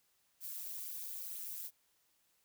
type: noise with amplitude modulation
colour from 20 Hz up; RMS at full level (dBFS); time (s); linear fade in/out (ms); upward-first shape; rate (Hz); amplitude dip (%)
violet; -40; 0.4-1.71; 50; sine; 180; 95
effects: white hiss -75 dBFS RMS until 2.44 s